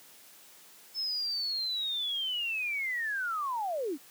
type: linear sweep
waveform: sine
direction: down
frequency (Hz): 5274 to 248.9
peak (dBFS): -30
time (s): 0.94-3.98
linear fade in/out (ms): 50
effects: white hiss -55 dBFS RMS until 4.1 s + high-pass 150 Hz 12 dB/octave